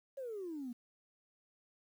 sine exponential sweep, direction down, 560 to 232.3 Hz, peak -39 dBFS, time 0.17-0.73 s, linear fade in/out 10 ms, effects tanh soft clip ceiling -36 dBFS + 11-bit

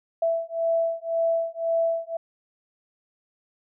sine beating tone pair, 662 / 663.9 Hz, E5 / E5, +7 / +12 cents, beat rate 1.9 Hz, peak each -25 dBFS, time 0.22-2.17 s, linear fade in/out 5 ms, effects none

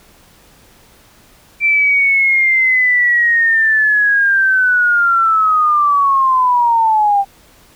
sine linear sweep, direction down, 2349 to 784 Hz, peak -9 dBFS, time 1.6-7.25 s, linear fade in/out 50 ms, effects pink hiss -47 dBFS RMS until 7.75 s

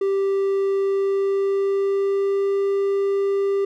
triangle tone with pitch glide, 392 to 395.9 Hz, G4 to G4, 0 to +17 cents, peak -16 dBFS, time 0.01-3.65 s, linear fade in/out 5 ms, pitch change +17 cents, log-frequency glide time 0.78-2.59 s, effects none

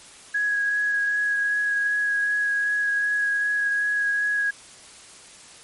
sine tone with vibrato, 1661.2 Hz, G#6, in tune, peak -20 dBFS, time 0.34-4.51 s, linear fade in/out 10 ms, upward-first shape sine, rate 2.6 Hz, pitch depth 11 cents each way, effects white hiss -46 dBFS RMS until 5.63 s + MP3 48 kbps

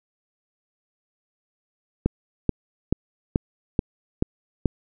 click train, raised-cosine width 3 ms, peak -6 dBFS, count 7, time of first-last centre 2.06-4.657 s, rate 2.31 Hz, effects none

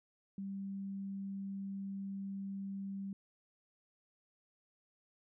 sine tone, 196 Hz, G3, in tune, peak -39 dBFS, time 0.38-3.13 s, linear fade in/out 2 ms, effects none

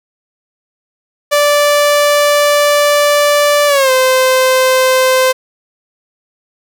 sawtooth tone with pitch glide, 584 to 517.3 Hz, D5 to C5, -10 to -20 cents, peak -4 dBFS, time 1.31-5.33 s, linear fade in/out 20 ms, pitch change -210 cents, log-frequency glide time 3.67-3.91 s, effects none

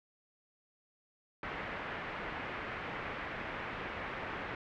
white low-pass noise, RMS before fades -41 dBFS, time 1.43-4.55 s, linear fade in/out 2 ms, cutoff 2200 Hz, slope 24 dB/octave, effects none

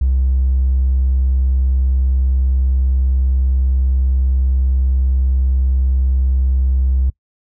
triangle tone with tanh clipping, 65 Hz, C2, 11 cents flat, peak -11 dBFS, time 0.01-7.1 s, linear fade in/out 5 ms, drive 1 dB, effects noise-tail reverb RT60 0.1 s tail -23 dB re dry

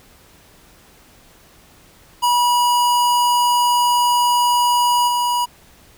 square tone with level steps, 970 Hz, B5, 31 cents flat, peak -14 / -17 dBFS, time 2.22-5.46 s, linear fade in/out 20 ms, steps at 5.07 s, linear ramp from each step 20 ms, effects pink hiss -49 dBFS RMS until 5.97 s

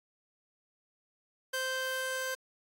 sawtooth tone pair together, 520.9 / 1563 Hz, C5 / G6, -8 / -6 cents, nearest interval octave + perfect fifth, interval 1902 cents, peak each -32 / -32 dBFS, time 1.53-2.35 s, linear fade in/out 10 ms, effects AAC 48 kbps

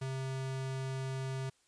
square tone, 132.7 Hz, C3, 25 cents sharp, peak -36 dBFS, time 0.01-1.5 s, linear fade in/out 10 ms, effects white hiss -71 dBFS RMS until 1.67 s + resampled to 22050 Hz

